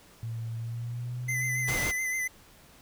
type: tone with pitch glide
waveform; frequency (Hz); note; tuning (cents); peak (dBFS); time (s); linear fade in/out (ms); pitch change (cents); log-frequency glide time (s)
sine; 114.4 to 126.93; A#2 to B2; -32 to +48; -32; 0.23-1.74; 0; +180; 0.57-1.4
type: tone with vibrato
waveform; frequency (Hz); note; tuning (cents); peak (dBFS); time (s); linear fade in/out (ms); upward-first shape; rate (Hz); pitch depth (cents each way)
square; 2037; C7; -47; -29; 1.28-2.28; 10; sine; 7.1; 37
type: noise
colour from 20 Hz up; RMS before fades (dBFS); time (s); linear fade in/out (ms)
pink; -33; 1.67-1.92; 20
effects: pink hiss -56 dBFS RMS until 2.81 s